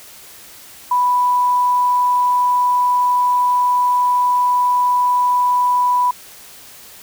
sine tone with quantisation, 988 Hz, B5, in tune, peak -12 dBFS, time 0.91-6.11 s, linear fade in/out 5 ms, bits 7, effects white hiss -40 dBFS RMS until 7.02 s

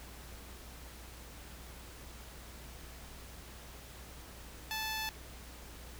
10% pulse tone, 874 Hz, A5, 12 cents flat, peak -27 dBFS, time 4.71-5.09 s, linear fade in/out 0 ms, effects added 60 Hz sine -51 dBFS peak until 5.99 s + pink hiss -52 dBFS RMS until 5.99 s

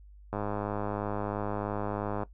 click train, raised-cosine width 1 ms, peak -19 dBFS, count 197, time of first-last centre 0.33-2.233 s, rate 103 Hz, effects noise-tail reverb RT60 0.1 s tail -17 dB re dry + added 50 Hz sine -49 dBFS peak until 2.33 s

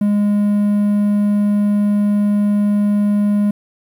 triangle tone, 205.9 Hz, G#3, 15 cents flat, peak -10 dBFS, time 0.01-3.51 s, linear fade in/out 5 ms, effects 8-bit

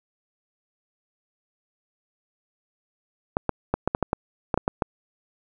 clicks, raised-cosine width 1 ms, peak -7 dBFS, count 11, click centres 3.369 / 3.493 / 3.74 / 3.876 / 3.949 / 4.027 / 4.131 / 4.542 / 4.576 / 4.679 / 4.822 s, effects none

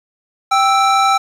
square tone pair together, 784 / 1317.6 Hz, G5 / E6, 0 / -1 cents, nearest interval major sixth, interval 899 cents, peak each -14 dBFS, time 0.51-1.18 s, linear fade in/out 10 ms, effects low-pass 6000 Hz 12 dB/octave + 7-bit

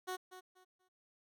15% pulse tone with echo, 369.3 Hz, F#4, 3 cents flat, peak -32 dBFS, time 0.07-0.17 s, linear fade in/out 20 ms, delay 240 ms, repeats 3, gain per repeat -12 dB, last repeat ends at 0.89 s, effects none

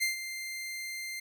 sawtooth tone with ADSR envelope, 2093 Hz, C7, in tune, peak -22 dBFS, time 0-1.2 s, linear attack 26 ms, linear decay 130 ms, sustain -11 dB, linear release 7 ms, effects none

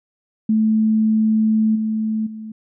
sine tone with level steps, 218.4 Hz, A3, 13 cents flat, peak -13 / -18 / -29 dBFS, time 0.49-2.52 s, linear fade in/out 5 ms, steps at 1.75 / 2.26 s, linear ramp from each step 10 ms, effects none

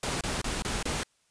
pink noise bursts, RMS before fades -31 dBFS, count 5, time 0.03-1.034 s, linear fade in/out 2 ms, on 180 ms, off 26 ms, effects white hiss -69 dBFS RMS until 1.3 s + resampled to 22050 Hz

